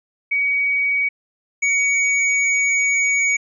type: tone pair in turn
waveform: sine / square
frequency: 2258 / 2248 Hz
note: C#7 / C#7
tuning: +31 / +24 cents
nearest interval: unison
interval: 7 cents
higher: first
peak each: -16 dBFS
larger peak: neither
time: 0.31-1.09 / 1.62-3.37 s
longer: second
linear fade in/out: 10 ms
effects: resampled to 22050 Hz